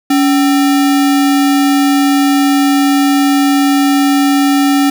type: tone with sample-and-hold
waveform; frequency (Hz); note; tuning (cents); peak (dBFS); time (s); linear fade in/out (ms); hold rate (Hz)
sine; 281.3; C#4; +26; -7; 0.1-4.9; 5; 1050
effects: none